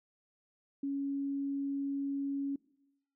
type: tone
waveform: sine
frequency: 278.2 Hz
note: C#4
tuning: 6 cents sharp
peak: -32 dBFS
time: 0.83-2.56 s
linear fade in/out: 5 ms
effects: noise-tail reverb RT60 0.9 s tail -22 dB re dry